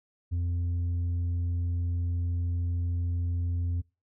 triangle tone with tanh clipping, 86.7 Hz, F2, 12 cents flat, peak -27 dBFS, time 0.31-3.82 s, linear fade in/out 20 ms, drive 8 dB, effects noise-tail reverb RT60 0.3 s tail -25 dB re dry

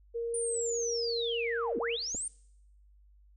sine tone, 466.2 Hz, A#4, in tune, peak -31 dBFS, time 0.14-1.97 s, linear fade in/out 20 ms
sine linear two-way sweep, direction down then up, 9397 to 209.6 to 9170 Hz, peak -33 dBFS, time 0.34-2.28 s, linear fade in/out 2 ms, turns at 1.78 s
clicks, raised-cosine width 2 ms, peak -28 / -32 dBFS, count 2, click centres 2.147 / 2.151 s
effects noise-tail reverb RT60 0.8 s tail -24 dB re dry + added 50 Hz sine -57 dBFS peak until 3.36 s

